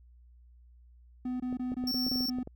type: tone bursts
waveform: triangle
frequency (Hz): 251.4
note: B3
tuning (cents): +31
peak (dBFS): -29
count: 7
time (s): 1.25-2.432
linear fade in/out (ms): 5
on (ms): 150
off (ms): 22
type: clicks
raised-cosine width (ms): 2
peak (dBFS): -28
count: 10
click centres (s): 1.527 / 1.719 / 1.839 / 1.945 / 2.066 / 2.116 / 2.158 / 2.207 / 2.386 / 2.474
type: tone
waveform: square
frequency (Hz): 5450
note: F8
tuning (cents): -43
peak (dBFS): -31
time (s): 1.87-2.3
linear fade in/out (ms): 5
effects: added 60 Hz sine -54 dBFS peak until 2.55 s